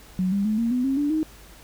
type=tone with pitch steps; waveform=sine; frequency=185 / 199.43 / 215 / 231.7 / 249.8 / 269.3 / 290.3 / 312.9 Hz; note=F#3 / G3 / A3 / A#3 / B3 / C#4 / D4 / D#4; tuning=0 / +30 / -40 / -10 / +20 / -50 / -20 / +10 cents; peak=-20 dBFS; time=0.19-1.23 s; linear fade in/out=0 ms; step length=130 ms; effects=added 50 Hz sine -48 dBFS peak until 1.63 s + pink hiss -49 dBFS RMS until 1.63 s